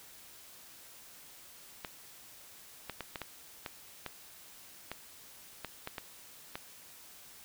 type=clicks; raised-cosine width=0.3 ms; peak=-22 dBFS; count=12; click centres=1.848 / 2.897 / 3.007 / 3.158 / 3.217 / 3.662 / 4.063 / 4.916 / 5.647 / 5.874 / 5.982 / 6.555 s; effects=white hiss -54 dBFS RMS until 7.44 s